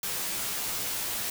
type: noise with comb filter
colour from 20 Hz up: white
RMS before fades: -32 dBFS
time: 0.03-1.3 s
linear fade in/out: 2 ms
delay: 13 ms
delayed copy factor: -0.6
effects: none